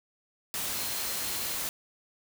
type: tone in noise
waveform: sine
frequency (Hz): 4163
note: C8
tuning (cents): -10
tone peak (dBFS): -43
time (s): 0.75-1.54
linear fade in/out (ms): 0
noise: white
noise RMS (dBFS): -33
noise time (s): 0.54-1.69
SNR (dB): -13
effects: none